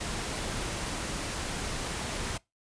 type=noise; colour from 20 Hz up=pink; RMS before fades=-34 dBFS; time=0-2.38 s; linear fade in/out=10 ms; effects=noise-tail reverb RT60 0.2 s tail -23 dB re dry + resampled to 22050 Hz